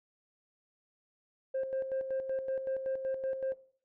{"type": "tone with tremolo", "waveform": "sine", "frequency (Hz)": 530, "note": "C5", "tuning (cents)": 22, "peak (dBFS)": -28, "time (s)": [1.54, 3.54], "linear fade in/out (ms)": 10, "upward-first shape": "square", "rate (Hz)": 5.3, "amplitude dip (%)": 60, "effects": ["noise-tail reverb RT60 0.5 s tail -19 dB re dry", "tanh soft clip ceiling -28 dBFS"]}